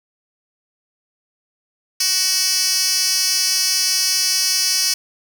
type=tone with high-pass filter; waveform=10% pulse; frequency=374.8 Hz; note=F#4; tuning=22 cents sharp; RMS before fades=-18 dBFS; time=2-4.94 s; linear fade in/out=5 ms; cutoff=4700 Hz; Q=2.4; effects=none